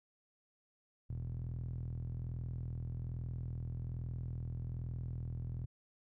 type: tone with band-pass filter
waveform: sawtooth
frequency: 41.2 Hz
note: E1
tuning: in tune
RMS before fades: -41 dBFS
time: 1.09-5.66 s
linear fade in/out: 10 ms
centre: 110 Hz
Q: 4.6
effects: none